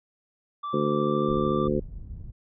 triangle tone with pitch glide, 1167 to 1175.1 Hz, D6 to D6, -11 to +1 cents, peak -28 dBFS, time 0.63-1.68 s, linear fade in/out 10 ms, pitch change +12 cents, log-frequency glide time 0.94-1.26 s
harmonic tone, 73.42 Hz, D2, in tune, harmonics 2 / 3 / 4 / 5 / 6 / 7, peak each -31 / -28 / -32 / -27 / -32 / -30 dBFS, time 0.73-1.8 s, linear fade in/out 10 ms
pink low-pass noise, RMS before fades -38 dBFS, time 1.27-2.32 s, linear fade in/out 20 ms, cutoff 100 Hz, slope 12 dB/octave
effects resampled to 11025 Hz

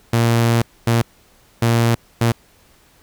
sawtooth tone bursts at uneven times, 116.54 Hz, A#2, in tune, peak -9 dBFS, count 4, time 0.13-0.62 / 0.87-1.02 / 1.62-1.95 / 2.21-2.32 s, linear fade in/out 5 ms, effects pink hiss -53 dBFS RMS until 3.02 s

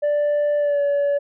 sine tone with pitch glide, 587.3 to 570.6 Hz, D5 to C#5, 0 to +50 cents, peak -14 dBFS, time 0.02-1.19 s, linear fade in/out 20 ms, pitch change -50 cents, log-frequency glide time 0.58-0.81 s, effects tanh soft clip ceiling -16 dBFS

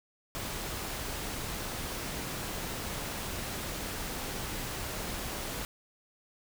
pink noise, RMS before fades -37 dBFS, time 0.35-5.65 s, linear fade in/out 0 ms, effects none

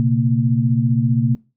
sine tone cluster, 120.2 / 135.4 / 230.4 Hz, B2 / C#3 / A#3, -46 / -40 / -20 cents, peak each -18 dBFS, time 0-1.35 s, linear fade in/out 0 ms, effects noise-tail reverb RT60 0.3 s tail -22 dB re dry

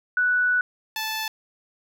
sine / 10% pulse tone pair in turn, 1480 / 874.9 Hz, F#6 / A5, 0 / -10 cents, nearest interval major sixth, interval 910 cents, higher first, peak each -18 dBFS, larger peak neither, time 0.17-0.61 / 0.96-1.28 s, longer first, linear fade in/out 2 ms, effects none

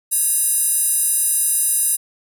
square tone with high-pass filter, 554.4 Hz, C#5, in tune, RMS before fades -18 dBFS, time 0.11-1.97 s, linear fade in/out 20 ms, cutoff 10000 Hz, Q 4.9, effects none

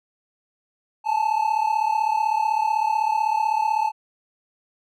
triangle tone pair together, 853.1 / 889 Hz, G#5 / A5, +46 / +18 cents, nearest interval minor second, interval 72 cents, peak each -20 / -20 dBFS, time 1.04-3.92 s, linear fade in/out 50 ms, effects none

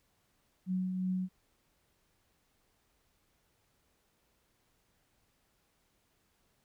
sine tone with tremolo, 185 Hz, F#3, in tune, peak -29 dBFS, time 0.66-1.29 s, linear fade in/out 50 ms, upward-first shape triangle, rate 2.8 Hz, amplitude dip 40%, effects pink hiss -74 dBFS RMS until 6.64 s

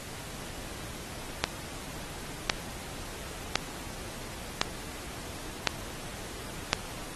click train, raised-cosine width 0.2 ms, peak -4 dBFS, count 6, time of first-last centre 1.44-6.731 s, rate 0.945 Hz, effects pink hiss -42 dBFS RMS until 7.15 s + AAC 32 kbps

